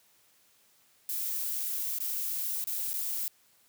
violet noise with dropouts, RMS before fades -33 dBFS, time 1.09-3.28 s, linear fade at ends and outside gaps 1 ms, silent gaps 1.987-2.003 / 2.641-2.671 / 2.933-2.939 s, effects white hiss -65 dBFS RMS until 3.68 s + high-pass 60 Hz 12 dB/octave

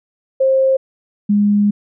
sine tone pair in turn, 531 / 205.6 Hz, C5 / G#3, +25 / -17 cents, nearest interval octave + major third, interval 1642 cents, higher first, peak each -10 dBFS, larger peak neither, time 0.4-0.77 / 1.29-1.71 s, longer second, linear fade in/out 10 ms, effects none

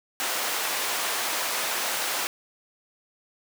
pink high-pass noise, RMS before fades -28 dBFS, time 0.2-2.27 s, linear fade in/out 0 ms, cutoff 680 Hz, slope 12 dB/octave, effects none

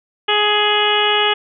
harmonic tone, 418.3 Hz, G#4, 12 cents sharp, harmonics 1 / 2 / 3 / 4 / 5 / 6 / 7 / 8, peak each -20 / -20 / -22 / -23 / -24 / -24 / -18 / -23 dBFS, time 0.28-1.34 s, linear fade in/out 10 ms, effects none

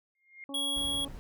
sine tone with exponential growth, 2127 Hz, C7, 28 cents sharp, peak -40 dBFS, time 0.15-0.44 s, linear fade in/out 1 ms, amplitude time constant 63 ms
harmonic tone, 277.2 Hz, C#4, in tune, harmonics 1 / 2 / 3 / 4, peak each -40 / -46 / -50 / -52 dBFS, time 0.49-1.08 s, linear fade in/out 2 ms
square tone, 3322 Hz, G#7, in tune, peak -30 dBFS, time 0.54-1.05 s, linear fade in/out 5 ms
brown noise, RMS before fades -44 dBFS, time 0.76-1.19 s, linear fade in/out 0 ms
effects none

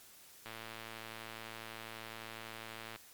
click train, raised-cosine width 0.3 ms, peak -29 dBFS, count 281, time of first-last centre 0.46-2.96 s, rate 112 Hz, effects white hiss -58 dBFS RMS until 3.13 s + MP3 96 kbps

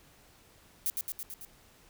violet noise with echo, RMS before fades -30 dBFS, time 0.86-0.9 s, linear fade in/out 0 ms, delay 110 ms, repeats 5, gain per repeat -3 dB, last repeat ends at 1.45 s, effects pink hiss -60 dBFS RMS until 1.89 s

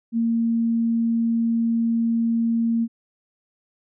sine tone, 230 Hz, A#3, 23 cents flat, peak -18 dBFS, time 0.12-2.88 s, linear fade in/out 50 ms, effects none

